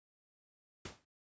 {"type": "noise with exponential decay", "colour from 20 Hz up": "pink", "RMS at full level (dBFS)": -41, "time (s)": [0.85, 1.05], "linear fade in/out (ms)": 5, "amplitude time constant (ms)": 42, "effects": ["high-pass 60 Hz 12 dB/octave", "resampled to 16000 Hz"]}